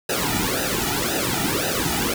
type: noise with flanger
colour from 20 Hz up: pink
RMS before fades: -23 dBFS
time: 0.09-2.14 s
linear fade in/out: 5 ms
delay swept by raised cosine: 0.9 to 1.9 ms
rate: 1.9 Hz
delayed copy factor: -1
effects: none